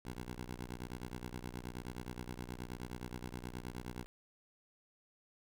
10% pulse ring-modulated tone, 61.1 Hz, B1, 18 cents flat, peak -32 dBFS, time 0.05-4.06 s, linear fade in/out 0 ms, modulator 35.3 Hz, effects none

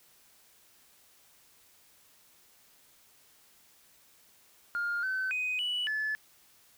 sine tone with pitch steps, 1411 / 1527 / 2502 / 2953 / 1729 Hz, F6 / G6 / D#7 / F#7 / A6, +17 / -46 / +9 / -4 / -31 cents, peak -28 dBFS, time 4.75-6.15 s, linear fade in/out 0 ms, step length 280 ms, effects tanh soft clip ceiling -26 dBFS + white hiss -62 dBFS RMS until 6.77 s

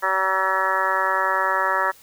harmonic tone, 190.1 Hz, F#3, 47 cents sharp, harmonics 2 / 3 / 4 / 5 / 6 / 7 / 8 / 9 / 10, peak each -34 / -28 / -33 / -24 / -28 / -24 / -35 / -25 / -30 dBFS, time 0.02-1.92 s, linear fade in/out 20 ms, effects white hiss -50 dBFS RMS until 2.02 s

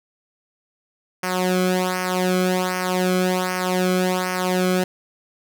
sawtooth tone with flanger, 183.3 Hz, F#3, 16 cents flat, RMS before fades -21 dBFS, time 1.23-4.84 s, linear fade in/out 5 ms, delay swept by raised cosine 0.26 to 1.1 ms, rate 1.3 Hz, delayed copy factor -0.8, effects none

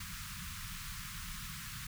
pink band-stop noise, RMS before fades -44 dBFS, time 0-1.87 s, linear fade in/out 5 ms, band 200 to 1100 Hz, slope 48 dB/octave, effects none

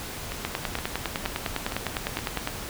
two click trains, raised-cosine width 0.3 ms, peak -10 / -15 dBFS, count 21 / 5, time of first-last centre 0.45-2.474 / 0.32-2.189 s, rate 9.88 / 2.14 Hz, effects pink hiss -36 dBFS RMS until 2.69 s

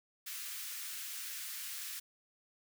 white high-pass noise, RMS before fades -43 dBFS, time 0.26-2 s, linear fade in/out 10 ms, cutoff 1400 Hz, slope 24 dB/octave, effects none

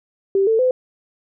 sine tone with pitch steps, 390.4 / 445.9 / 509.2 Hz, G4 / A4 / C5, -7 / +23 / -47 cents, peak -13 dBFS, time 0.35-0.71 s, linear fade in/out 2 ms, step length 120 ms, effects none

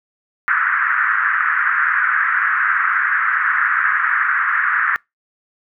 pink band-pass noise, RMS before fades -17 dBFS, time 0.48-4.96 s, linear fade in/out 0 ms, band 1300 to 1800 Hz, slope 48 dB/octave, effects noise-tail reverb RT60 0.2 s tail -26 dB re dry

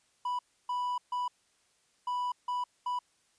triangle tone bursts at uneven times, 987 Hz, B5, 1 cent flat, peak -28 dBFS, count 6, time 0.25-0.39 / 0.69-0.98 / 1.12-1.28 / 2.07-2.32 / 2.48-2.64 / 2.86-2.99 s, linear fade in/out 5 ms, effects white hiss -70 dBFS RMS until 3.38 s + resampled to 22050 Hz

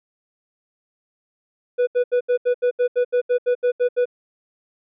triangle tone bursts, 491.6 Hz, B4, 8 cents flat, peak -13 dBFS, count 14, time 1.78-4.056 s, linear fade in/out 20 ms, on 92 ms, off 76 ms, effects resampled to 8000 Hz

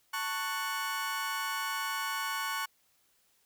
30% pulse chord, F# minor, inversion first, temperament just, 888 / 1110 / 1480 Hz, A5 / C#6 / F#6, +16 / +2 / 0 cents, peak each -36 / -33 / -34 dBFS, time 0.13-2.66 s, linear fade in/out 10 ms, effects white hiss -70 dBFS RMS until 3.45 s

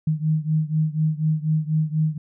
sine beating tone pair, 154.4 / 158.5 Hz, D#3 / D#3, -13 / +32 cents, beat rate 4.1 Hz, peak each -21 / -23 dBFS, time 0.07-2.18 s, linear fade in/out 5 ms, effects none

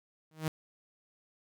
sawtooth tone with exponential growth, 157.2 Hz, D#3, 18 cents sharp, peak -24 dBFS, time 0.31-0.48 s, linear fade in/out 2 ms, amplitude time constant 36 ms, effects none

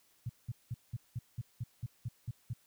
sine tone bursts, 118.4 Hz, A#2, 27 cents sharp, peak -34 dBFS, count 11, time 0.26-2.534 s, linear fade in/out 5 ms, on 34 ms, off 190 ms, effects white hiss -69 dBFS RMS until 2.66 s

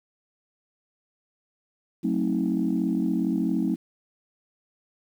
sine chord, F# diminished seventh, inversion none, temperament just, 185 / 222 / 266.4 / 319.7 Hz, F#3 / A3 / C4 / Eb4, 0 / +16 / +31 / +47 cents, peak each -27 dBFS, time 2.03-3.76 s, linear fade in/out 20 ms, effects tanh soft clip ceiling -14 dBFS + 9-bit

